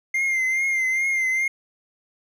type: tone with vibrato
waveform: triangle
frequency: 2100 Hz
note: C7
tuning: 6 cents sharp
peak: -18 dBFS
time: 0.14-1.48 s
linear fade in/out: 5 ms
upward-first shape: triangle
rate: 2.4 Hz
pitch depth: 52 cents each way
effects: none